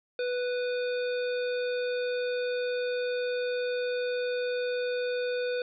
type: harmonic tone with a mistuned harmonic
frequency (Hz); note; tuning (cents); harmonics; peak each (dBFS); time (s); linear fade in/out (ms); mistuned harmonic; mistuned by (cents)
493.9; B4; 0; 1 / 3 / 5 / 7 / 9; -28 / -38 / -42 / -45 / -47; 0.19-5.62; 2; 7; +74
effects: none